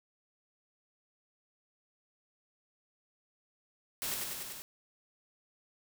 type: noise with echo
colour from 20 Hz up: white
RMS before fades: -36 dBFS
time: 4.02-4.14 s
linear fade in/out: 0 ms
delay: 96 ms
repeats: 5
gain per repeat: -2 dB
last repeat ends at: 4.62 s
effects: none